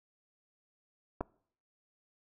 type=clicks; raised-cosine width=1 ms; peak=-28 / -19 dBFS; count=2; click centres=1.207 / 1.21 s; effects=noise-tail reverb RT60 0.6 s tail -24 dB re dry